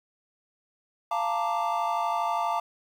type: chord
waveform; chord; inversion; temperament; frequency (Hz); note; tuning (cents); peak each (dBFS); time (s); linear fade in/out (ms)
triangle; Bb major seventh; second; equal with one note detuned; 693.2 / 880 / 932.3 / 1174.7; F5 / A5 / Bb5 / D6; -13 / 0 / 0 / 0; -28 / -28 / -30 / -29; 1.11-2.6; 5
effects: 9-bit